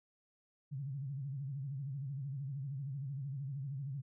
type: tone with vibrato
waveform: sine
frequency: 137.3 Hz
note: C#3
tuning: 16 cents flat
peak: -38 dBFS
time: 0.71-4.02 s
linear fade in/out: 20 ms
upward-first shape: sine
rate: 13 Hz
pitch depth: 120 cents each way
effects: none